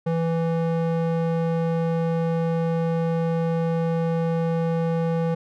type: tone with band-pass filter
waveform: square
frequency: 165.4 Hz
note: E3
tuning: 6 cents sharp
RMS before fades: -23 dBFS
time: 0.06-5.35 s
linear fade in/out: 10 ms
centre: 390 Hz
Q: 1
effects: none